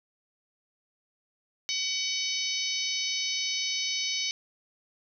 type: harmonic tone with a mistuned harmonic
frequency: 754 Hz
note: F#5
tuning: 32 cents sharp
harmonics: 3 / 4 / 5 / 6 / 7 / 8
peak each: -35 / -35 / -35 / -35 / -35 / -35 dBFS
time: 1.69-4.31 s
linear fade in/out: 0 ms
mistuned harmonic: 6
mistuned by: -24 cents
effects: none